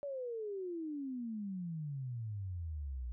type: exponential sweep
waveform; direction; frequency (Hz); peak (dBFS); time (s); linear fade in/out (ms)
sine; down; 580 to 58.27; -38; 0.03-3.12; 0
effects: none